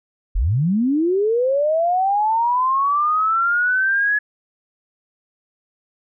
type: linear sweep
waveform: sine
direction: up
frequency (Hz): 33.08 to 1700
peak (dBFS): -15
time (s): 0.35-4.19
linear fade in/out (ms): 10
effects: none